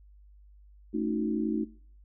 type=chord; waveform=sine; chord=D# half-diminished seventh; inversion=second; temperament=equal with one note detuned; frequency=220 / 277.2 / 311.1 / 366.6 Hz; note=A3 / C#4 / D#4 / F#4; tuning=0 / 0 / 0 / -16 cents; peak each=-31 / -37 / -31 / -35 dBFS; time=0.93-1.65 s; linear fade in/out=20 ms; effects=noise-tail reverb RT60 0.5 s tail -21 dB re dry + added 50 Hz sine -52 dBFS peak until 2.04 s